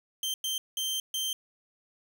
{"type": "tone bursts at uneven times", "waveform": "sawtooth", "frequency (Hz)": 3136, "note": "G7", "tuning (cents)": 0, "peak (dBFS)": -26, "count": 4, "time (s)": [[0.23, 0.34], [0.44, 0.58], [0.77, 1], [1.14, 1.33]], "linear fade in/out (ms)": 2, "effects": ["10-bit"]}